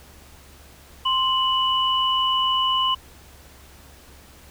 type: tone pair together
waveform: sine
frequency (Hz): 1046.5 / 2960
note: C6 / F#7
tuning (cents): 0 / 0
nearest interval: octave + tritone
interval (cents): 1800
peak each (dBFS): -21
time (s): 1.05-2.95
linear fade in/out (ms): 10
effects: added 70 Hz sine -50 dBFS peak until 4.5 s + pink hiss -49 dBFS RMS until 4.5 s